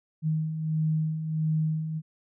sine beating tone pair, 155.7 / 157.2 Hz, D#3 / D#3, +2 / +18 cents, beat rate 1.5 Hz, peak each -33 / -25 dBFS, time 0.22-2.02 s, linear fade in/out 50 ms, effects none

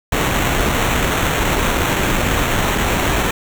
pink noise with sample-and-hold, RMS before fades -17 dBFS, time 0.12-3.31 s, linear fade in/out 5 ms, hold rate 4900 Hz, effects none

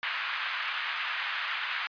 pink band-pass noise, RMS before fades -33 dBFS, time 0.03-1.87 s, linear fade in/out 0 ms, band 1200 to 3200 Hz, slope 24 dB/octave, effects resampled to 11025 Hz

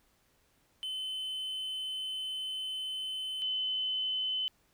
triangle / sine tone pair in turn, 3049 / 3037 Hz, G7 / F#7, -49 / +44 cents, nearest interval unison, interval 7 cents, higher first, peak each -33 / -30 dBFS, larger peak second, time 0.83-3.42 / 3.42-4.48 s, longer first, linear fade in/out 0 ms, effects pink hiss -70 dBFS RMS until 4.73 s

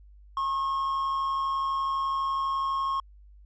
triangle tone with amplitude modulation, 1083 Hz, C#6, 41 cents flat, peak -22 dBFS, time 0.37-3 s, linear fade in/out 2 ms, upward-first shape sine, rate 152 Hz, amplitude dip 35%, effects added 50 Hz sine -49 dBFS peak until 3.45 s + resampled to 16000 Hz

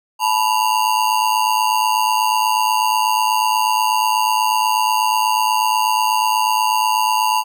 square ring-modulated tone, 932.3 Hz, A#5, in tune, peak -12 dBFS, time 0.19-7.44 s, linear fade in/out 50 ms, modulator 54.1 Hz, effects none

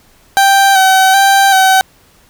30% pulse tone with vibrato, 773 Hz, G5, 24 cents flat, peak -3 dBFS, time 0.37-1.81 s, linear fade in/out 0 ms, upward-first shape square, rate 1.3 Hz, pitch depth 27 cents each way, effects pink hiss -48 dBFS RMS until 2.29 s

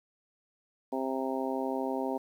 harmonic tone, 132.3 Hz, C3, 20 cents sharp, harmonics 2 / 3 / 4 / 5 / 6 / 7, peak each -34 / -36 / -37 / -38 / -39 / -39 dBFS, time 0.92-2.18 s, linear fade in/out 10 ms, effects 10-bit

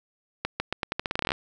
accelerating click train, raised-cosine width 0.3 ms, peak -10 dBFS, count 16, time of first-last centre 0.45-1.319 s, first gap 150 ms, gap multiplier 0.84, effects none

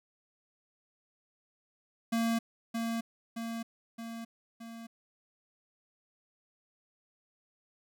square tone with echo, 229.2 Hz, A#3, 29 cents flat, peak -28 dBFS, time 2.12-2.39 s, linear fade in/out 10 ms, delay 620 ms, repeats 4, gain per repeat -4 dB, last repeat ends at 4.87 s, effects none

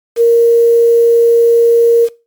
sine tone with quantisation, 466.2 Hz, A#4, in tune, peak -4 dBFS, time 0.16-2.09 s, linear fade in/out 50 ms, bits 5, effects noise-tail reverb RT60 0.3 s tail -21 dB re dry + MP3 96 kbps

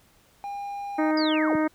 triangle tone, 806 Hz, G5, 48 cents sharp, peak -29 dBFS, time 0.44-1.11 s, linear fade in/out 0 ms
harmonic tone, 310.3 Hz, D#4, 5 cents flat, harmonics 1 / 2 / 3 / 4 / 5 / 6 / 7, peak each -22 / -28 / -32 / -34 / -36 / -38 / -39 dBFS, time 0.98-1.68 s, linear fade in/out 10 ms
sine linear sweep, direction down, 5030 to 61.5 Hz, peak -29 dBFS, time 1.17-1.56 s, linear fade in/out 5 ms
effects pink hiss -60 dBFS RMS until 1.74 s

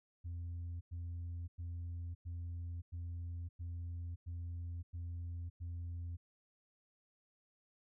sine tone bursts, 85.9 Hz, F2, 28 cents flat, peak -38 dBFS, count 9, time 0.24-6.17 s, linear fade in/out 20 ms, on 570 ms, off 100 ms, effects tanh soft clip ceiling -39 dBFS

